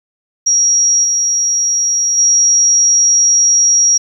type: tone with level steps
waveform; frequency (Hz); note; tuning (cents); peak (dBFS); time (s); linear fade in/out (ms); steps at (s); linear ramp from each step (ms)
sine; 5670; F8; +25; -8 / -11 / -7; 0.46-3.98; 10; 1.03 / 2.17; 20
effects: 7-bit